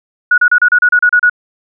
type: tone bursts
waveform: sine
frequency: 1460 Hz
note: F#6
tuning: 24 cents flat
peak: -5 dBFS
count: 10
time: 0.31-1.297 s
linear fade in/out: 5 ms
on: 69 ms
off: 33 ms
effects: none